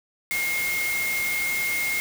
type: tone in noise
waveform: sine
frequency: 2141 Hz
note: C7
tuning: 39 cents sharp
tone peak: -24 dBFS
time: 0.31-2 s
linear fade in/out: 0 ms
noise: white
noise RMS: -31 dBFS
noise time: 0.31-2 s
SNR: +4 dB
effects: none